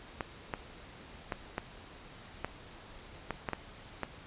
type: clicks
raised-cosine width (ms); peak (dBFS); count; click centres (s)
0.5; -18; 9; 0.208 / 0.538 / 1.322 / 1.581 / 2.446 / 3.307 / 3.488 / 3.533 / 4.033
effects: pink hiss -51 dBFS RMS until 4.26 s + resampled to 8000 Hz